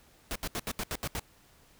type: noise bursts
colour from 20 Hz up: pink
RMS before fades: -34 dBFS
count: 8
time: 0.31-1.195 s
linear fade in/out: 0 ms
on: 45 ms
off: 75 ms
effects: pink hiss -61 dBFS RMS until 1.79 s